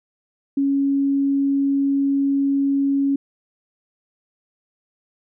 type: tone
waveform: sine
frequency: 277.2 Hz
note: C#4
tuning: in tune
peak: -16 dBFS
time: 0.57-3.16 s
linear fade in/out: 5 ms
effects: none